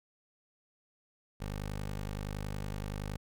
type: tone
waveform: 15% pulse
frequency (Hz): 50.7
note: G#1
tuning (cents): -41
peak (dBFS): -30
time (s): 1.4-3.17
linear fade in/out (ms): 10
effects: none